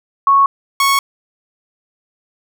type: tone pair in turn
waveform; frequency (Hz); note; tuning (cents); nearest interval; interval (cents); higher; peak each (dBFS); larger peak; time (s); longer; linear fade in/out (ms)
sine / sawtooth; 1105 / 1105; C#6 / C#6; -6 / -6; unison; 0; neither; -7; neither; 0.27-0.46 / 0.8-0.99; neither; 2
effects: none